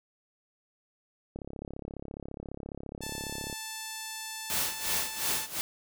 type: click train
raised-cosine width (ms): 2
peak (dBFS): -26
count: 76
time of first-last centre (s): 1.36-3.528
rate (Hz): 34.6
type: tone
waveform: 5% pulse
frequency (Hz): 880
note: A5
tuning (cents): 0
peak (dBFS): -25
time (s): 3.01-5.47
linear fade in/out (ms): 20
type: noise with tremolo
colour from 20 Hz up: white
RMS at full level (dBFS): -29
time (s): 4.5-5.61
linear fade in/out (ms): 0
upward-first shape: sine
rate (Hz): 2.8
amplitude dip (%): 85
effects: none